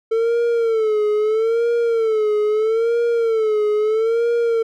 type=tone with vibrato; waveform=triangle; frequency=445.2 Hz; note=A4; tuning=20 cents sharp; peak=-13 dBFS; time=0.11-4.63 s; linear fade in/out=10 ms; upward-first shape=sine; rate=0.77 Hz; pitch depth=98 cents each way; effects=none